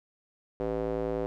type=tone with band-pass filter; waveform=square; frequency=55.4 Hz; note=A1; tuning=13 cents sharp; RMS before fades=-31 dBFS; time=0.6-1.26 s; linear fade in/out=0 ms; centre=470 Hz; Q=2.7; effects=none